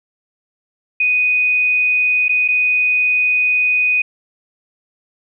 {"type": "tone with dropouts", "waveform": "sine", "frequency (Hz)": 2489, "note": "D#7", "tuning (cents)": 0, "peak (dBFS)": -12, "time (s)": [1, 4.02], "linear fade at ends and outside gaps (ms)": 5, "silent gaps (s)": [[2.283, 2.292], [2.479, 2.485]], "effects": []}